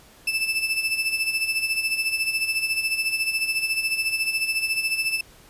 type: tone with tremolo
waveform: 35% pulse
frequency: 2637 Hz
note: E7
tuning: in tune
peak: -18 dBFS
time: 0.27-5.21 s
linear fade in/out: 5 ms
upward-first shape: sine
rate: 14 Hz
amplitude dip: 65%
effects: pink hiss -51 dBFS RMS until 5.49 s + resampled to 32000 Hz